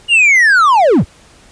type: linear sweep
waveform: triangle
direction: down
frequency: 2900 to 44.73 Hz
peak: -4 dBFS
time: 0.08-1.05 s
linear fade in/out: 50 ms
effects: pink hiss -44 dBFS RMS until 1.51 s + resampled to 22050 Hz